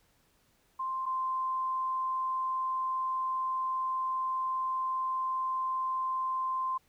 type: tone pair in turn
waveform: sine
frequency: 1048 / 1042.5 Hz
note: C6 / C6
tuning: +2 / -7 cents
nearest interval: unison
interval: 9 cents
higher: first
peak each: -31 / -29 dBFS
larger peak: second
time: 0.79-1.06 / 1.06-6.78 s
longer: second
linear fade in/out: 10 ms
effects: pink hiss -69 dBFS RMS until 6.88 s